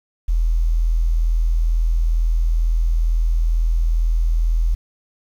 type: tone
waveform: sine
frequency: 41.1 Hz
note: E1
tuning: 4 cents flat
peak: -14 dBFS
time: 0.28-4.75 s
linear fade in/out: 10 ms
effects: 8-bit